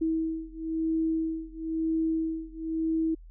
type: beating tone pair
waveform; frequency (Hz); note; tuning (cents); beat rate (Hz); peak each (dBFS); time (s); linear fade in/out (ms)
sine; 322 / 323; E4 / E4; -41 / -35; 1; -29 / -30; 0.01-3.15; 10
effects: added 41 Hz sine -45 dBFS peak until 3.3 s